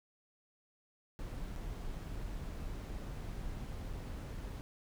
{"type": "noise with dropouts", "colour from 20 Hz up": "brown", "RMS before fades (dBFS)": -42, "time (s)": [1.19, 4.61], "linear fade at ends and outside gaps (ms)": 0, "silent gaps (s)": [[1.555, 1.561], [3.93, 3.934]], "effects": []}